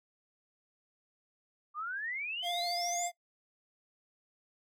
sine exponential sweep, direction up, 1167 to 7902 Hz, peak -35 dBFS, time 1.74-3.1 s, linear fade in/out 50 ms
square tone with vibrato, 699 Hz, F5, 1 cent sharp, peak -35 dBFS, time 2.42-3.12 s, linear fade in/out 50 ms, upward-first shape sine, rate 14 Hz, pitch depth 14 cents each way
effects noise-tail reverb RT60 0.1 s tail -19 dB re dry

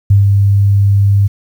sine tone with ADSR envelope, 99.9 Hz, G2, 33 cents sharp, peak -3 dBFS, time 0.1-1.28 s, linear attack 8 ms, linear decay 140 ms, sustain -3 dB, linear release 15 ms, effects 7-bit

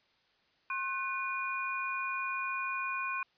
sine tone cluster, 1069 / 1501 / 2448 Hz, C6 / F#6 / D#7, +37 / +24 / -29 cents, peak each -36 / -39 / -36 dBFS, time 0.7-3.23 s, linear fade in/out 2 ms, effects white hiss -70 dBFS RMS until 3.37 s + resampled to 11025 Hz

